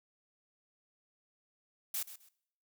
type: noise with echo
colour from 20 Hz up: blue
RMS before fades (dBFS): -36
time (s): 1.94-2.03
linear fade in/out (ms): 5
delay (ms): 130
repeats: 2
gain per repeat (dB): -13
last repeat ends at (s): 2.29
effects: noise-tail reverb RT60 0.7 s tail -22 dB re dry